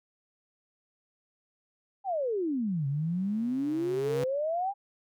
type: exponential two-way sweep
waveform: sine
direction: down then up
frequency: 818 to 135 to 818 Hz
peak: -27 dBFS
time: 2.04-4.74 s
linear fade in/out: 50 ms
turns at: 2.87 s
type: tone with exponential growth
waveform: sawtooth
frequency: 137.1 Hz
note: C#3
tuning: 19 cents flat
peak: -27 dBFS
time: 2.67-4.24 s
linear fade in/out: 0 ms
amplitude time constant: 340 ms
effects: none